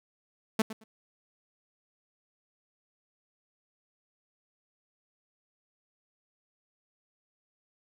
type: tone with echo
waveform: sawtooth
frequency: 220 Hz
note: A3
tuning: in tune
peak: -18 dBFS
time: 0.59-0.62 s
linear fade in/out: 5 ms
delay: 110 ms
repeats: 2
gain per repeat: -15 dB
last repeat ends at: 0.84 s
effects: none